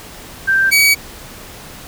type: tone pair in turn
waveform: sine / sawtooth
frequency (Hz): 1571 / 2267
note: G6 / C#7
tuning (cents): +3 / +38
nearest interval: tritone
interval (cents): 635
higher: second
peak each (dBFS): -10 / -5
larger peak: second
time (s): 0.47-0.71 / 0.71-0.95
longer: neither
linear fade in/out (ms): 20
effects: pink hiss -35 dBFS RMS until 1.87 s